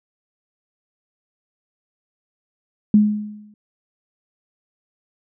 sine tone with exponential decay, 210 Hz, G#3, 19 cents sharp, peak -7 dBFS, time 2.94-3.54 s, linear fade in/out 2 ms, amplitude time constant 130 ms, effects none

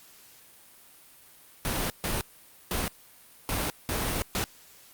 pink noise bursts at uneven times, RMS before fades -29 dBFS, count 6, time 1.65-1.9 / 2.04-2.21 / 2.71-2.88 / 3.49-3.7 / 3.89-4.22 / 4.35-4.44 s, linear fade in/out 0 ms, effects white hiss -54 dBFS RMS until 4.93 s + Opus 48 kbps

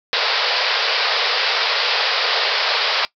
white band-pass noise, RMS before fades -19 dBFS, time 0.13-3.05 s, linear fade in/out 0 ms, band 420 to 5100 Hz, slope 96 dB/octave, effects noise-tail reverb RT60 0.1 s tail -20 dB re dry

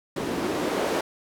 white noise with band-pass filter sweep, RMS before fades -27 dBFS, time 0.16-1.01 s, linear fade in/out 5 ms, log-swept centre 240 to 470 Hz, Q 1.5, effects none

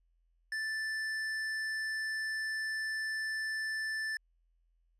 sine tone with hard clipping, 1760 Hz, A6, in tune, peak -35 dBFS, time 0.52-4.17 s, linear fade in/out 2 ms, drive 9 dB, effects added 42 Hz sine -69 dBFS peak until 4.99 s + resampled to 32000 Hz

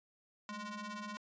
sawtooth ring-modulated tone, 413.9 Hz, G#4, 6 cents flat, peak -35 dBFS, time 0.49-1.17 s, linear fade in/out 0 ms, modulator 629 Hz, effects resampled to 16000 Hz

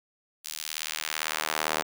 sawtooth tone with high-pass filter sweep, 77.78 Hz, D#2, in tune, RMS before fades -32 dBFS, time 0.44-1.83 s, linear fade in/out 20 ms, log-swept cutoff 5000 to 630 Hz, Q 0.76, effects none

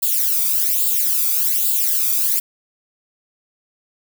violet noise with flanger, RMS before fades -18 dBFS, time 0.02-2.4 s, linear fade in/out 10 ms, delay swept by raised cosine 0.25 to 0.86 ms, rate 1.2 Hz, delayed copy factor +0.85, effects none

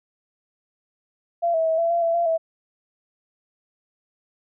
sine tone with pitch steps, 684 / 649 / 645 / 671 / 684 / 668 / 685 / 653 Hz, F5 / E5 / E5 / E5 / F5 / E5 / F5 / E5, -36 / -27 / -38 / +31 / -36 / +23 / -34 / -17 cents, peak -18 dBFS, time 1.42-2.38 s, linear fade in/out 20 ms, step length 120 ms, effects none

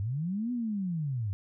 sine linear two-way sweep, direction up then down, 92.5 to 250 to 92.5 Hz, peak -29 dBFS, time 0-1.33 s, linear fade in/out 0 ms, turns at 0.52 s, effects none

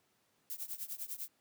violet noise with tremolo, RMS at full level -39 dBFS, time 0.5-1.28 s, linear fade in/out 0 ms, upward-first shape triangle, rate 10 Hz, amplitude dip 95%, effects pink hiss -74 dBFS RMS until 1.4 s + high-pass 150 Hz 12 dB/octave

